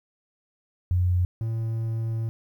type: tone pair in turn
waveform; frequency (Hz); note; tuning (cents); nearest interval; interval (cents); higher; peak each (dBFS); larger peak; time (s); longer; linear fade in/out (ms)
sine / triangle; 89.7 / 113.01; F2 / A2; +47 / +47; major third; 400; second; -19 / -23; first; 0.91-1.25 / 1.41-2.29; second; 0
effects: 10-bit